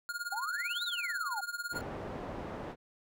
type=tone with tremolo; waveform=square; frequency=1422 Hz; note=F6; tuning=31 cents sharp; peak=-33 dBFS; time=0.09-1.81 s; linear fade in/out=0 ms; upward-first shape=triangle; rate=18 Hz; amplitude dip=95%
type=exponential two-way sweep; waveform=sine; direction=up then down; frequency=762 to 4132 to 762 Hz; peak=-35 dBFS; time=0.32-1.41 s; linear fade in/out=5 ms; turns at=0.84 s
type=low-pass noise; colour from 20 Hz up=white; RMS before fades=-41 dBFS; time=1.71-2.76 s; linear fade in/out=50 ms; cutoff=690 Hz; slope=12 dB/octave
effects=none